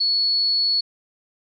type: tone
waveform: sine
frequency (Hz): 4396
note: C#8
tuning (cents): -15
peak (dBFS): -17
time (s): 0-0.81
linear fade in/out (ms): 10
effects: none